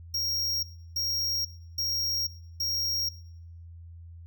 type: tone bursts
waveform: square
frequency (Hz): 5588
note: F8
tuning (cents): 0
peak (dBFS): -27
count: 4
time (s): 0.14-3.09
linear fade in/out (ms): 5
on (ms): 490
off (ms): 330
effects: noise-tail reverb RT60 0.7 s tail -20 dB re dry + added 84 Hz sine -43 dBFS peak until 4.26 s